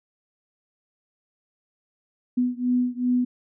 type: beating tone pair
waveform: sine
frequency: 246.9 / 249.5 Hz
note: B3 / B3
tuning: 0 / +18 cents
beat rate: 2.6 Hz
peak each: -23 / -24 dBFS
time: 2.37-3.25 s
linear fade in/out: 10 ms
effects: none